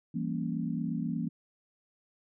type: chord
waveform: sine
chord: E diminished seventh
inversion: none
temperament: equal with one note detuned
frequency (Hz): 167.79 / 196 / 233.1 / 277.2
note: E3 / G3 / Bb3 / Db4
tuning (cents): +31 / 0 / 0 / 0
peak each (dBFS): -34 / -38 / -34 / -38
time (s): 0.14-1.29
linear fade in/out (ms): 10
effects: none